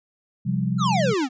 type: chord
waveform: sine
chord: C suspended fourth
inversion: none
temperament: just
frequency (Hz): 130.81 / 174.42 / 196.22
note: C3 / F3 / G3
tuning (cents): 0 / -2 / +2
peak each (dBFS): -25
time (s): 0.45-1.14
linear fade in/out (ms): 20
type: exponential sweep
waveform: square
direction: down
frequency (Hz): 1400 to 239.9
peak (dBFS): -21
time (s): 0.78-1.29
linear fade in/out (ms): 50
effects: resampled to 16000 Hz